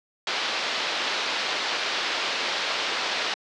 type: low-pass noise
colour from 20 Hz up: white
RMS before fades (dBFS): -27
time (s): 0.27-3.34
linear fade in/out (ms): 2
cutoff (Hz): 4600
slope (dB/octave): 24
effects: high-pass 400 Hz 12 dB/octave + low-pass 7000 Hz 12 dB/octave